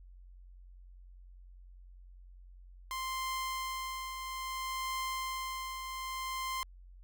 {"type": "tone with tremolo", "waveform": "sawtooth", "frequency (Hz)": 1046.5, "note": "C6", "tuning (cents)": 0, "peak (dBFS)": -30, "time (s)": [2.91, 6.63], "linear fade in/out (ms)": 0, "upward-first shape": "triangle", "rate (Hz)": 0.6, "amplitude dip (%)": 50, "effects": ["added 45 Hz sine -51 dBFS peak until 7.03 s"]}